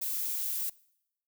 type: noise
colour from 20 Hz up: violet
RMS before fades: -33 dBFS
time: 0.01-0.7 s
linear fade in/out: 10 ms
effects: noise-tail reverb RT60 0.8 s tail -23 dB re dry